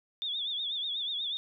sine tone with vibrato, 3520 Hz, A7, in tune, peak -31 dBFS, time 0.22-1.37 s, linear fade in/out 0 ms, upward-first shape triangle, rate 8.2 Hz, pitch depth 120 cents each way, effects none

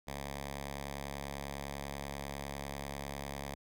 5% pulse tone with notch filter, 70.1 Hz, C#2, 20 cents sharp, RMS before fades -42 dBFS, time 0.07-3.55 s, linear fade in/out 10 ms, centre 350 Hz, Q 1.2, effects none

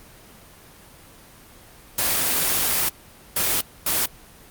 white noise bursts at uneven times, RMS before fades -21 dBFS, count 3, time 1.98-2.89 / 3.36-3.61 / 3.86-4.06 s, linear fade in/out 5 ms, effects pink hiss -47 dBFS RMS until 4.5 s + Opus 24 kbps

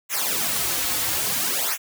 white noise with flanger, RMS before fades -24 dBFS, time 0.09-1.78 s, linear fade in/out 50 ms, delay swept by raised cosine 0.21 to 5.11 ms, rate 0.59 Hz, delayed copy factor -0.9, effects none

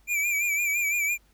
square tone with vibrato, 2352 Hz, D7, 2 cents sharp, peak -24 dBFS, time 0.07-1.18 s, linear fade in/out 50 ms, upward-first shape sine, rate 5.9 Hz, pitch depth 61 cents each way, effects added 50 Hz sine -59 dBFS peak until 1.33 s + pink hiss -65 dBFS RMS until 1.33 s

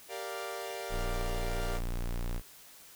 sawtooth chord, G minor seventh, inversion none, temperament equal, 392 / 466.2 / 587.3 / 698.5 Hz, G4 / Bb4 / D5 / F5, 0 / 0 / 0 / 0 cents, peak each -39 dBFS, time 0.08-1.81 s, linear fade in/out 50 ms
square tone, 29.55 Hz, A#0, 24 cents sharp, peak -32 dBFS, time 0.89-2.42 s, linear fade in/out 50 ms
effects white hiss -54 dBFS RMS until 2.95 s

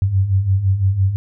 sine beating tone pair, 92.5 / 98.4 Hz, F#2 / G2, 0 / +7 cents, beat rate 5.9 Hz, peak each -20 / -14 dBFS, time 0.02-1.16 s, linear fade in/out 0 ms, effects none

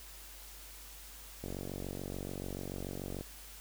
click train, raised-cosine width 2 ms, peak -27 dBFS, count 84, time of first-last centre 1.44-3.21 s, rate 46.9 Hz, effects added 50 Hz sine -53 dBFS peak until 3.6 s + white hiss -52 dBFS RMS until 3.6 s

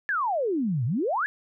sine exponential two-way sweep, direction down then up, 1760 to 110 to 1760 Hz, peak -23 dBFS, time 0.09-1.26 s, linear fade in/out 0 ms, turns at 0.85 s, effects none

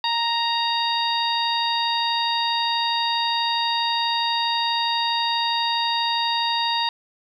harmonic tone, 932.3 Hz, A#5, in tune, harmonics 1 / 2 / 3 / 4 / 5, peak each -23 / -31 / -30 / -25 / -29 dBFS, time 0.04-6.89 s, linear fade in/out 2 ms, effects 9-bit

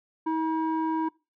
square tone with low-pass filter, 319.9 Hz, D#4, 48 cents sharp, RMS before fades -27 dBFS, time 0.26-1.09 s, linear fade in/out 10 ms, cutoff 1000 Hz, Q 2.5, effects noise-tail reverb RT60 0.3 s tail -24 dB re dry

